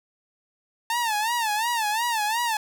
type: tone with vibrato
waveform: sawtooth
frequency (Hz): 896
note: A5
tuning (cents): +31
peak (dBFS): -19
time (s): 0.9-2.57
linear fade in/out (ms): 2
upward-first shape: sine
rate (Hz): 2.8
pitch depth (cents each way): 130
effects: none